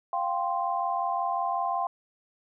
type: chord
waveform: sine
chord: F suspended second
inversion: none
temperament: equal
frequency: 698.5 / 784 / 1046.5 Hz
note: F5 / G5 / C6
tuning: 0 / 0 / 0 cents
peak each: -30 dBFS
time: 0.13-1.87 s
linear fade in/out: 2 ms
effects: none